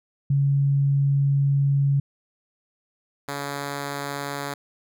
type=tone pair in turn; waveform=sine / 5% pulse; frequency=139.7 / 141.73 Hz; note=C#3 / C#3; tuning=+14 / +39 cents; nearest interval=unison; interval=25 cents; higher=second; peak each=-17 dBFS; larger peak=neither; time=0.3-2 / 3.28-4.54 s; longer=first; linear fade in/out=5 ms; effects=none